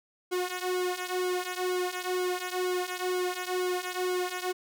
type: tone with flanger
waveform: sawtooth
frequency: 363.6 Hz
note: F#4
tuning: 30 cents flat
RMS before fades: -31 dBFS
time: 0.31-4.53 s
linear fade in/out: 20 ms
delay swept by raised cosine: 1.1 to 3 ms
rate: 2.1 Hz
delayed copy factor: -0.8
effects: none